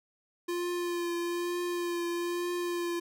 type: tone with vibrato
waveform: square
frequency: 348 Hz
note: F4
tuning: 6 cents flat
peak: -31 dBFS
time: 0.48-3 s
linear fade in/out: 10 ms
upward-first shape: triangle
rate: 1.1 Hz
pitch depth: 23 cents each way
effects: none